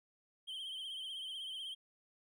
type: tone with vibrato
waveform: triangle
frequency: 3136 Hz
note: G7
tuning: in tune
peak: -40 dBFS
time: 0.47-1.75 s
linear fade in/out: 20 ms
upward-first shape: triangle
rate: 16 Hz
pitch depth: 79 cents each way
effects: none